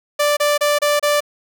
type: tone bursts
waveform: sawtooth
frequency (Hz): 587.3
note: D5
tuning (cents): 0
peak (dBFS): -10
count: 5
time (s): 0.19-1.206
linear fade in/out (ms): 10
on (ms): 180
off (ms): 29
effects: none